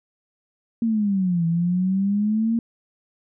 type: exponential two-way sweep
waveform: sine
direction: down then up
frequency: 233.1 to 164.81 to 233.1 Hz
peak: -18 dBFS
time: 0.82-2.59 s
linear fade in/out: 2 ms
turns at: 1.46 s
effects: none